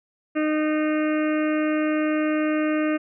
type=harmonic tone; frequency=306.9 Hz; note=D#4; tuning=24 cents flat; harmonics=1 / 2 / 4 / 5 / 6 / 7 / 8 / 9; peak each=-21 / -27 / -33 / -35 / -37 / -38 / -39 / -40 dBFS; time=0.35-2.98 s; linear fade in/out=20 ms; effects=none